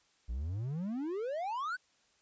triangle exponential sweep, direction up, 53.9 to 1560 Hz, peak -32 dBFS, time 0.28-1.77 s, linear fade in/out 20 ms, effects white hiss -70 dBFS RMS until 2.21 s + resampled to 16000 Hz

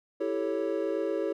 triangle chord, A dominant seventh, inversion second, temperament equal, 329.6 / 392 / 440 / 554.4 Hz, E4 / G4 / A4 / C#5, 0 / 0 / 0 / 0 cents, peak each -31 dBFS, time 0.2-1.33 s, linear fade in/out 10 ms, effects none

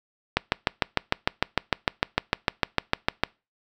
click train, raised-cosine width 0.3 ms, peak -3 dBFS, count 20, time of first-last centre 0.37-3.236 s, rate 6.63 Hz, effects noise-tail reverb RT60 0.3 s tail -25 dB re dry

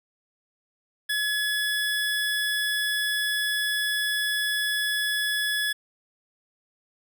25% pulse tone, 1700 Hz, G#6, 40 cents sharp, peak -20 dBFS, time 1.09-5.73 s, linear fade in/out 10 ms, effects none

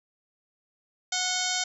harmonic tone with a mistuned harmonic, 733 Hz, F#5, 16 cents flat, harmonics 1 / 2 / 3 / 4 / 5 / 6 / 7 / 8 / 9 / 10, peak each -35 / -35 / -35 / -35 / -35 / -35 / -35 / -35 / -35 / -35 dBFS, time 1.12-1.64 s, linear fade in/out 5 ms, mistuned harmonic 4, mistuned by +100 cents, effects none

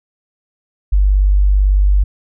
sine tone, 49 Hz, G1, in tune, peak -8 dBFS, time 0.92-2.04 s, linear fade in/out 10 ms, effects none

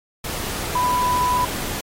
sine tone in noise, 993 Hz, B5, 9 cents sharp, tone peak -17 dBFS, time 0.75-1.45 s, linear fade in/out 5 ms, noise pink, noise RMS -28 dBFS, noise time 0.24-1.81 s, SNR +8 dB, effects AAC 48 kbps

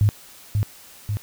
sine tone with echo, 103.83 Hz, G#2, in tune, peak -13 dBFS, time 0.01-0.09 s, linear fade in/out 0 ms, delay 540 ms, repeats 2, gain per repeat -4 dB, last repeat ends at 1.17 s, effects white hiss -46 dBFS RMS until 1.22 s

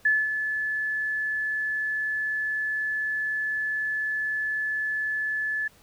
sine tone with ADSR envelope, 1728 Hz, A6, 32 cents flat, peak -17 dBFS, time 0.05-5.68 s, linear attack 6 ms, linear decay 220 ms, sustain -8 dB, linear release 7 ms, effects pink hiss -57 dBFS RMS until 5.82 s

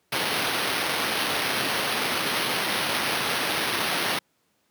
white noise with sample-and-hold, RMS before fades -26 dBFS, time 0.12-4.19 s, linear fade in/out 5 ms, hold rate 7350 Hz, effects pink hiss -69 dBFS RMS until 4.7 s + high-pass 150 Hz 12 dB/octave

